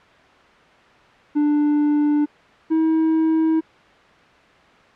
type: tone pair in turn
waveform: triangle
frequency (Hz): 295.5 / 320.1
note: D4 / D#4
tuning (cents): +11 / +49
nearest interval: minor second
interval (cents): 138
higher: second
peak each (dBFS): -13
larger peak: neither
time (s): 1.35-2.26 / 2.7-3.61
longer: neither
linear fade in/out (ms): 20
effects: white hiss -49 dBFS RMS until 4.95 s + low-pass 2000 Hz 12 dB/octave